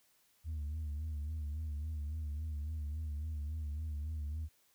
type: tone with vibrato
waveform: sine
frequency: 76 Hz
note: D#2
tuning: 40 cents flat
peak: -34 dBFS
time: 0.44-4.49 s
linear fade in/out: 50 ms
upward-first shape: sine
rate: 3.6 Hz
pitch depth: 78 cents each way
effects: tanh soft clip ceiling -35 dBFS + white hiss -71 dBFS RMS until 4.74 s